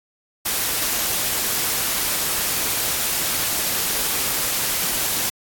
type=noise; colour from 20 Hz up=white; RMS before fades=-22 dBFS; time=0.45-5.3 s; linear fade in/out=10 ms; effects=AAC 64 kbps